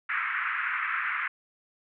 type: band-pass noise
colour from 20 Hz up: pink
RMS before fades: -30 dBFS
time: 0.09-1.28 s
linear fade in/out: 5 ms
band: 1200 to 2300 Hz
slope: 48 dB/octave
effects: none